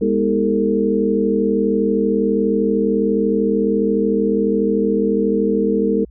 sine tone cluster, 204.3 / 244.2 / 318.2 / 399.6 / 452.1 Hz, G#3 / B3 / D#4 / G4 / A4, -28 / -19 / +39 / +33 / +47 cents, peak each -19 / -23 / -22 / -25 / -18 dBFS, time 0.01-6.05 s, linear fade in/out 10 ms, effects added 60 Hz sine -40 dBFS peak until 6.1 s

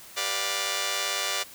5% pulse chord, G dominant seventh, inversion none, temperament just, 392 / 490 / 588 / 705.6 Hz, G4 / B4 / D5 / F5, 0 / -14 / +2 / +18 cents, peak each -25 / -24 / -20 / -22 dBFS, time 0.16-1.44 s, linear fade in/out 20 ms, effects white hiss -47 dBFS RMS until 1.54 s

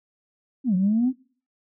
sine exponential two-way sweep, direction down then up, 282.2 to 178 to 269.5 Hz, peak -17 dBFS, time 0.64-1.13 s, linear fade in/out 50 ms, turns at 0.75 s, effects noise-tail reverb RT60 0.4 s tail -19 dB re dry + tanh soft clip ceiling -13 dBFS

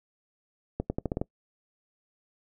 accelerating click train, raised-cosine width 2 ms, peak -15 dBFS, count 7, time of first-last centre 0.8-1.215 s, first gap 100 ms, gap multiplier 0.85, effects noise-tail reverb RT60 0.1 s tail -23 dB re dry

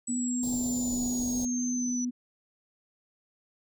sine exponential sweep, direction down, 7902 to 5910 Hz, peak -33 dBFS, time 0.07-2.05 s, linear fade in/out 5 ms
sine tone, 246.9 Hz, B3, in tune, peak -28 dBFS, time 0.08-2.11 s, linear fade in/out 20 ms
pink band-stop noise, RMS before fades -40 dBFS, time 0.43-1.45 s, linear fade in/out 0 ms, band 850 to 3900 Hz, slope 48 dB/octave
effects none

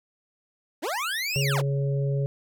25% pulse linear two-way sweep, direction up then down, 246.4 to 2880 to 246.4 Hz, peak -23 dBFS, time 0.82-1.62 s, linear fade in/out 20 ms, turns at 1.4 s
harmonic tone, 138.9 Hz, C#3, 4 cents sharp, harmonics 1 / 3 / 4, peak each -23 / -33 / -35 dBFS, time 1.36-2.26 s, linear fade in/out 0 ms
effects none

